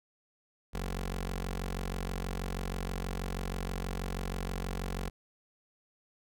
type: tone with notch filter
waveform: 15% pulse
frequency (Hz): 46.25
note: F#1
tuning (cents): 0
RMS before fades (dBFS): -36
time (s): 0.73-5.1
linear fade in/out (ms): 20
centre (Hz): 110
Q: 1.1
effects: none